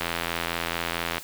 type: click train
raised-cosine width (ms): 0.3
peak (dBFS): -10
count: 100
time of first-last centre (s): 0.01-1.182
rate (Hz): 84.5
effects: white hiss -42 dBFS RMS until 1.23 s